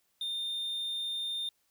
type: tone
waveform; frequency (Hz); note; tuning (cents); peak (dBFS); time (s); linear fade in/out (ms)
triangle; 3626; A#7; -49; -31; 0.21-1.49; 2
effects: white hiss -74 dBFS RMS until 1.7 s